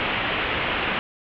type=low-pass noise; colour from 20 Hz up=white; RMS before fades=-25 dBFS; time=0-0.99 s; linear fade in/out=0 ms; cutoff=3100 Hz; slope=48 dB/octave; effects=none